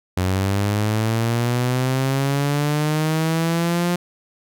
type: linear sweep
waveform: sawtooth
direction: up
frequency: 90.9 to 176.7 Hz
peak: -14 dBFS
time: 0.17-3.96 s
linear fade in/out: 5 ms
effects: none